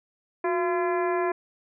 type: harmonic tone with a mistuned harmonic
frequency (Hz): 341.3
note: F4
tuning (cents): -40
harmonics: 1 / 2 / 3 / 4 / 5 / 6 / 7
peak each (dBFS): -25 / -29 / -30 / -39 / -36 / -41 / -42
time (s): 0.44-1.32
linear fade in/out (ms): 5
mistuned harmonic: 1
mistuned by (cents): +100
effects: none

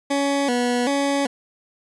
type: tone with vibrato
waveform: 20% pulse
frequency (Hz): 261.6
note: C4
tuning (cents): 0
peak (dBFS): -14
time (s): 0.1-1.27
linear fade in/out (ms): 10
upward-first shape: square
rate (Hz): 1.3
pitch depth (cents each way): 120
effects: resampled to 24000 Hz

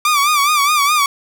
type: tone with vibrato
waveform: sawtooth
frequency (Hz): 1174.7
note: D6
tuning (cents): 0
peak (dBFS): -8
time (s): 0.05-1.06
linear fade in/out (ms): 2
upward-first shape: sine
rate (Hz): 4.8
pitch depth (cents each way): 89
effects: none

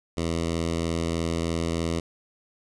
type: tone with notch filter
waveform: 10% pulse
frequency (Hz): 83.2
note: E2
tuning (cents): +17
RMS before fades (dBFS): -27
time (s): 0.17-2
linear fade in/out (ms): 5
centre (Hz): 1500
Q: 1.8
effects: resampled to 22050 Hz

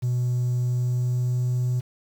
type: tone with pitch glide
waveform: triangle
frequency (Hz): 123.47 to 124.54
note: B2 to B2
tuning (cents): 0 to +15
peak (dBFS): -18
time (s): 0.02-1.81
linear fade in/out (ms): 20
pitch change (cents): +15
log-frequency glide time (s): 0.6-1.57
effects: tanh soft clip ceiling -16 dBFS + 8-bit

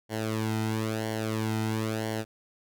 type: tone with flanger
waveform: sawtooth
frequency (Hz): 110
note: A2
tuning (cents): 0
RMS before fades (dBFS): -30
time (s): 0.09-2.25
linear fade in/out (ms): 50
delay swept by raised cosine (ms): 0.79 to 1.79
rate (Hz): 1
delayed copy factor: -0.75
effects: none

